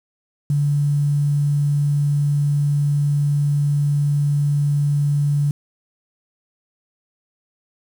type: tone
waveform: sine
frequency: 144.7 Hz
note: D3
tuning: 25 cents flat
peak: -15 dBFS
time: 0.5-5.51 s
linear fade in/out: 2 ms
effects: 7-bit